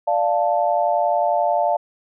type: chord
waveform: sine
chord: D minor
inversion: none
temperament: equal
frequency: 587.3 / 698.5 / 880 Hz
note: D5 / F5 / A5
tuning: 0 / 0 / 0 cents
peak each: -21 / -19 / -22 dBFS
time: 0.07-1.77 s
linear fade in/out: 10 ms
effects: none